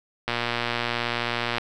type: click train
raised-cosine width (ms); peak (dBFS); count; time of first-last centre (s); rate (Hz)
0.3; -9; 156; 0.28-1.583; 119
effects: none